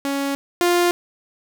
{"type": "tone pair in turn", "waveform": "sawtooth", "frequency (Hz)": [278.2, 350.5], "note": ["C#4", "F4"], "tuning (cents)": [6, 6], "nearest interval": "major third", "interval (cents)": 400, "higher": "second", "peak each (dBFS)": [-17, -11], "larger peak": "second", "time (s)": [[0.05, 0.35], [0.61, 0.91]], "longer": "neither", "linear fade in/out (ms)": 0, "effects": []}